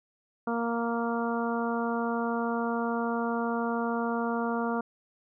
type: harmonic tone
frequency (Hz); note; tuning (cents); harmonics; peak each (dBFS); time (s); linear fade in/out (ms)
233.1; A#3; 0; 1 / 2 / 3 / 4 / 5 / 6; -30 / -33 / -35 / -36 / -37 / -38; 0.47-4.81; 5
effects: none